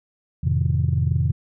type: chord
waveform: sine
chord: F dominant seventh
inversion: none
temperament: just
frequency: 87.31 / 109.13 / 130.96 / 157.15 Hz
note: F2 / A2 / C3 / Eb3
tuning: 0 / -14 / +2 / +18 cents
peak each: -21 / -25 / -21 / -25 dBFS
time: 0.43-1.32 s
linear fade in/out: 10 ms
effects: tanh soft clip ceiling -9 dBFS